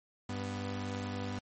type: tone pair together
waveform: sawtooth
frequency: 98 / 246.9 Hz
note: G2 / B3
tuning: 0 / 0 cents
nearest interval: octave + major third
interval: 1600 cents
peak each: -34 / -35 dBFS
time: 0.29-1.39 s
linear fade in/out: 5 ms
effects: MP3 32 kbps